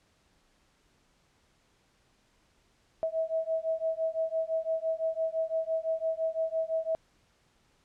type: beating tone pair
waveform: sine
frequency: 644 / 649.9 Hz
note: E5 / E5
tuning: -41 / -25 cents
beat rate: 5.9 Hz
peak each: -31 dBFS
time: 3.03-6.95 s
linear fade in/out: 0 ms
effects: pink hiss -68 dBFS RMS until 7.84 s + low-pass 8000 Hz 12 dB/octave